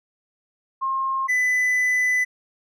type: tone pair in turn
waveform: sine / triangle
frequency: 1068 / 1999.3 Hz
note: C6 / B6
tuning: +35 / +21 cents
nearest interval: major seventh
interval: 1086 cents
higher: second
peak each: -21 / -16 dBFS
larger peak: second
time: 0.81-1.28 / 1.28-2.25 s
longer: second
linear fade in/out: 20 ms
effects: none